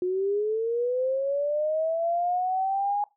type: linear sweep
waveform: sine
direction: up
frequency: 357.5 to 828 Hz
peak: -23 dBFS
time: 0.02-3.04 s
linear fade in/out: 2 ms
effects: noise-tail reverb RT60 0.2 s tail -20 dB re dry